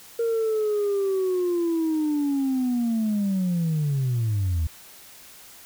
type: linear sweep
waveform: sine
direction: down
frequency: 466.2 to 76 Hz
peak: -19 dBFS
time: 0.19-4.67 s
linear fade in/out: 5 ms
effects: tanh soft clip ceiling -19 dBFS + white hiss -47 dBFS RMS until 5.65 s